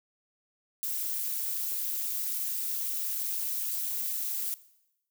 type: noise with amplitude modulation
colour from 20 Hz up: violet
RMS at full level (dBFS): -29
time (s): 0.83-4.54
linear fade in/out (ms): 0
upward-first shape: sine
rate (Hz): 219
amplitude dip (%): 75
effects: noise-tail reverb RT60 0.9 s tail -19 dB re dry